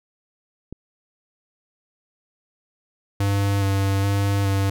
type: click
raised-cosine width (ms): 3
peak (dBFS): -21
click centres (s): 0.726
type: tone with vibrato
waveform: square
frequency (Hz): 98.9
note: G2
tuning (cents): +16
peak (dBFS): -19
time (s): 3.2-4.7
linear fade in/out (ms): 5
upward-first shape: square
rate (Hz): 1.2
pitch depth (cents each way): 15
effects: none